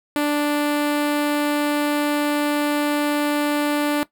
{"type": "tone with notch filter", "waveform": "sawtooth", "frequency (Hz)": 293.7, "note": "D4", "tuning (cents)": 0, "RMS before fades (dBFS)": -20, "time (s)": [0.16, 4.03], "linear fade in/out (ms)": 0, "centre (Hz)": 6000, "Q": 1.6, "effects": ["noise-tail reverb RT60 0.1 s tail -17 dB re dry"]}